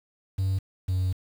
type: tone pair in turn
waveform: triangle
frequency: 95.6 / 92.66 Hz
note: G2 / F#2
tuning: -43 / +3 cents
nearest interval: minor second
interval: 54 cents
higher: first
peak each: -20 dBFS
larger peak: neither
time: 0.38-0.59 / 0.88-1.13 s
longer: second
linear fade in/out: 10 ms
effects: tanh soft clip ceiling -17 dBFS + 8-bit